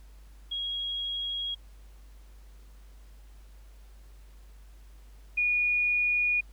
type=tone pair in turn; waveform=sine; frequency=3296 / 2449 Hz; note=G#7 / D#7; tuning=-14 / -28 cents; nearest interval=perfect fourth; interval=514 cents; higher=first; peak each=-30 / -23 dBFS; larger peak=second; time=0.51-1.55 / 5.37-6.41 s; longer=neither; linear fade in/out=10 ms; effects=added 50 Hz sine -48 dBFS peak until 6.52 s + pink hiss -63 dBFS RMS until 6.52 s